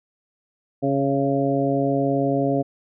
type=harmonic tone with a mistuned harmonic; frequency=138.59 Hz; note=C#3; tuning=in tune; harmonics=1 / 2 / 3 / 4 / 5; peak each=-26 / -22 / -26 / -25 / -26 dBFS; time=0.82-2.63 s; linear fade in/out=20 ms; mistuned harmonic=5; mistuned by=-20 cents; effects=none